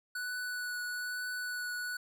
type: tone with vibrato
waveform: square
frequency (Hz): 1480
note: F#6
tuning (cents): 0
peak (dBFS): -36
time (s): 0.15-1.97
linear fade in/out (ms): 5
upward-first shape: triangle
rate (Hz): 1.1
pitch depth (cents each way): 13
effects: none